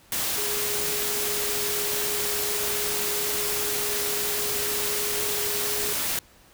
sine tone in noise, 415.5 Hz, G#4, 1 cent sharp, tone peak -33 dBFS, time 0.38-5.93 s, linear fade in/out 2 ms, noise white, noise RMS -27 dBFS, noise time 0.12-6.19 s, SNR -9 dB, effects pink hiss -55 dBFS RMS until 6.53 s

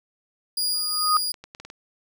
sawtooth tone with tremolo, 4862 Hz, D#8, 41 cents flat, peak -19 dBFS, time 0.57-1.32 s, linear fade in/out 5 ms, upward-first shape sine, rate 2.5 Hz, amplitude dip 25%
sine tone with exponential growth, 1244.5 Hz, D#6, in tune, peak -14 dBFS, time 0.74-1.17 s, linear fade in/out 2 ms, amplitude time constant 92 ms
clicks, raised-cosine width 0.2 ms, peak -23 dBFS, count 7, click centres 1.167 / 1.342 / 1.44 / 1.549 / 1.6 / 1.65 / 1.701 s
effects none

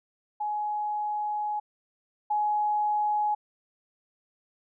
sine tone pair in turn, 840 / 840 Hz, G#5 / G#5, +19 / +19 cents, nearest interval unison, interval 0 cents, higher neither, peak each -27 / -23 dBFS, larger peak second, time 0.4-1.6 / 2.3-3.35 s, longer first, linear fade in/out 10 ms, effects none

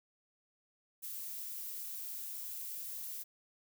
violet noise, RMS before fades -43 dBFS, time 1.02-3.24 s, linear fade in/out 20 ms, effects none

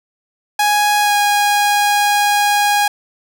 sawtooth tone with pitch glide, 830.6 to 822 Hz, G#5 to G#5, 0 to -18 cents, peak -8 dBFS, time 0.59-2.88 s, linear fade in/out 5 ms, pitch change -18 cents, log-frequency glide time 1.01-1.14 s, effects none

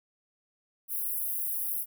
white high-pass noise, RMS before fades -32 dBFS, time 0.88-1.86 s, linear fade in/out 50 ms, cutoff 10000 Hz, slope 96 dB/octave, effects none

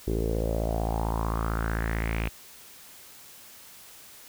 sawtooth tone with low-pass filter sweep, 55.6 Hz, A1, 19 cents sharp, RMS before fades -28 dBFS, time 0.07-2.29 s, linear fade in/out 5 ms, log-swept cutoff 380 to 2600 Hz, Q 4.8, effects white hiss -49 dBFS RMS until 4.28 s

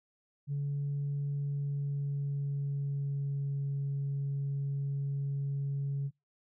sine tone with pitch glide, 142.2 to 139.52 Hz, C#3 to C#3, +45 to +12 cents, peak -29 dBFS, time 0.47-6.11 s, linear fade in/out 50 ms, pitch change -33 cents, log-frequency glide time 1.31-3.74 s, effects noise-tail reverb RT60 0.2 s tail -26 dB re dry + tanh soft clip ceiling -28 dBFS

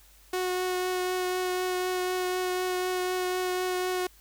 sawtooth tone with vibrato, 366.1 Hz, F#4, 18 cents flat, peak -23 dBFS, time 0.33-4.07 s, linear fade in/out 5 ms, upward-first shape triangle, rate 4 Hz, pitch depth 13 cents each way, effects added 50 Hz sine -57 dBFS peak until 4.2 s + white hiss -58 dBFS RMS until 4.2 s

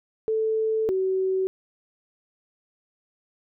sine tone pair in turn, 440 / 378.2 Hz, A4 / F#4, 0 / +38 cents, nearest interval minor third, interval 262 cents, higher first, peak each -21 dBFS, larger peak neither, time 0.28-0.89 / 0.89-1.47 s, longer first, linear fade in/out 0 ms, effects none

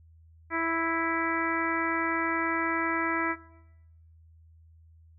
harmonic tone, 329.6 Hz, E4, in tune, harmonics 1 / 2 / 3 / 4 / 5 / 6 / 7, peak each -32 / -37 / -34 / -33 / -35 / -33 / -38 dBFS, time 0.5-3.36 s, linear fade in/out 50 ms, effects noise-tail reverb RT60 0.9 s tail -18 dB re dry + added 81 Hz sine -53 dBFS peak until 5.18 s

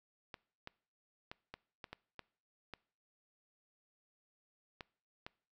clicks, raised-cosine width 0.3 ms, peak -29 dBFS, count 10, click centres 0.342 / 0.674 / 1.315 / 1.54 / 1.842 / 1.93 / 2.193 / 2.737 / 4.808 / 5.265 s, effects noise-tail reverb RT60 0.5 s tail -23 dB re dry

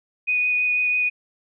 sine tone with vibrato, 2480 Hz, D#7, 6 cents flat, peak -18 dBFS, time 0.27-1.1 s, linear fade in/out 20 ms, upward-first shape triangle, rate 6.1 Hz, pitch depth 12 cents each way, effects none

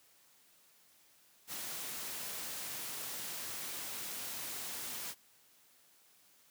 white noise, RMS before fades -42 dBFS, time 1.47-5.15 s, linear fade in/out 50 ms, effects white hiss -66 dBFS RMS until 6.5 s + high-pass 100 Hz 12 dB/octave

